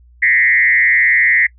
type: tone with frequency modulation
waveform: sine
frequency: 1970 Hz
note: B6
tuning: 5 cents flat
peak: -9 dBFS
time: 0.22-1.47 s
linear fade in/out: 10 ms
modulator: 131 Hz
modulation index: 1.4
effects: noise-tail reverb RT60 0.1 s tail -24 dB re dry + added 60 Hz sine -43 dBFS peak until 1.58 s